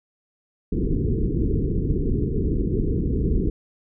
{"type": "low-pass noise", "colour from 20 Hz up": "pink", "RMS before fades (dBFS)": -22, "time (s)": [0.72, 3.5], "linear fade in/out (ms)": 5, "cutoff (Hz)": 450, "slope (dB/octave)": 96, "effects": []}